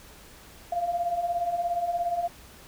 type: beating tone pair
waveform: sine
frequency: 680 / 697 Hz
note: F5 / F5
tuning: -46 / -4 cents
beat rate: 17 Hz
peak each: -32 / -26 dBFS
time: 0.72-2.28 s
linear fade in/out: 5 ms
effects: added 60 Hz sine -56 dBFS peak until 2.67 s + pink hiss -50 dBFS RMS until 2.67 s